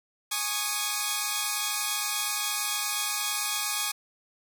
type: chord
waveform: 5% pulse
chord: Ab suspended fourth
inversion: none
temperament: equal with one note detuned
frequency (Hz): 830.6 / 1108.7 / 1231.6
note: Ab5 / Db6 / Eb6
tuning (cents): 0 / 0 / -18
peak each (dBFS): -20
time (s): 0.31-3.92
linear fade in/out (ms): 10
effects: none